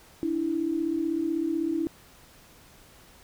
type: tone pair together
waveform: sine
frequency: 293.6 / 329.6 Hz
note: D4 / E4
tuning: 0 / 0 cents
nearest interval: major second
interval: 200 cents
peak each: -30 / -26 dBFS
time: 0.23-1.87 s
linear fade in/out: 0 ms
effects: pink hiss -54 dBFS RMS until 3.23 s